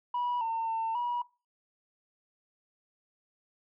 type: tone with pitch steps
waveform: sine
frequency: 974 / 906 / 900 / 966 Hz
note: B5 / A#5 / A5 / B5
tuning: -24 / -50 / +39 / -39 cents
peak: -27 dBFS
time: 0.14-1.22 s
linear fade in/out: 5 ms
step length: 270 ms
effects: noise-tail reverb RT60 0.3 s tail -21 dB re dry + tanh soft clip ceiling -26 dBFS